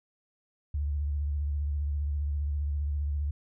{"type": "tone with vibrato", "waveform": "sine", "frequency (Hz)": 72.7, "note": "D2", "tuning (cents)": -17, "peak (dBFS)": -27, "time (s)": [0.74, 3.31], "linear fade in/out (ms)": 5, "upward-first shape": "triangle", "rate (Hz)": 15, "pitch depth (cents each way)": 77, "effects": []}